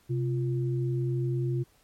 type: tone pair together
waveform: sine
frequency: 130 / 347.1 Hz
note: C3 / F4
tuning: -11 / -11 cents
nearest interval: octave + perfect fourth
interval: 1700 cents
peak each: -26 / -33 dBFS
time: 0.09-1.64 s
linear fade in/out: 20 ms
effects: pink hiss -64 dBFS RMS until 1.83 s + MP3 64 kbps